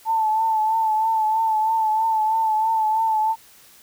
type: tone with vibrato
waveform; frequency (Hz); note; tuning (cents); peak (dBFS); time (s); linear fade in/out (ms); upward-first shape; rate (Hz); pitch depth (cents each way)
sine; 880; A5; 0; -17; 0.05-3.36; 50; triangle; 3.1; 46
effects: white hiss -50 dBFS RMS until 3.82 s